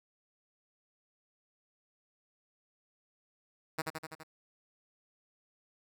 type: tone with echo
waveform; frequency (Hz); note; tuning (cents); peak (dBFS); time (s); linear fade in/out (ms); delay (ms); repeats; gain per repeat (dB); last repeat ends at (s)
5% pulse; 158.8; D#3; +36; -20; 3.78-3.82; 10; 83; 5; -3; 4.235
effects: none